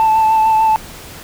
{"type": "tone with vibrato", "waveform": "sine", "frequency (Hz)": 880, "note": "A5", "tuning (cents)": 0, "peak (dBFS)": -7, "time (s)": [0, 0.76], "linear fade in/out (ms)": 0, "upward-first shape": "sine", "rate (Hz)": 6.7, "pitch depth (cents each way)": 19, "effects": ["tanh soft clip ceiling -7 dBFS", "pink hiss -34 dBFS RMS until 1.23 s"]}